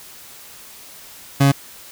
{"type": "tone", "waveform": "30% pulse", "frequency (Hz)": 138.9, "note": "C#3", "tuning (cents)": 4, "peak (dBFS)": -8, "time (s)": [1.4, 1.52], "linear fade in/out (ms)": 10, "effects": ["white hiss -41 dBFS RMS until 1.91 s"]}